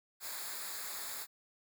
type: noise with comb filter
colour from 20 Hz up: white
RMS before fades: -42 dBFS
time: 0.2-1.27 s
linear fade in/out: 50 ms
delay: 0.34 ms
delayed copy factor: -0.75
effects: none